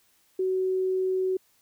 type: tone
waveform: sine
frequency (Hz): 374.6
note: F#4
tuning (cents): +21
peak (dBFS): -23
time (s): 0.39-1.37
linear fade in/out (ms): 5
effects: white hiss -65 dBFS RMS until 1.61 s